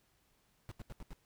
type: noise bursts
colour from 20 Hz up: brown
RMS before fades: -45 dBFS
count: 5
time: 0.69-1.131 s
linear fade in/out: 0 ms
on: 25 ms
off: 79 ms
effects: pink hiss -73 dBFS RMS until 1.25 s